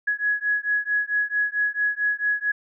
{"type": "beating tone pair", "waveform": "sine", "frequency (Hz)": [1675, 1679.5], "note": ["G#6", "G#6"], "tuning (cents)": [14, 19], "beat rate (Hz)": 4.5, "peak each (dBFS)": [-24, -24], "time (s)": [0.07, 2.52], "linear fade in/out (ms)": 10, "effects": []}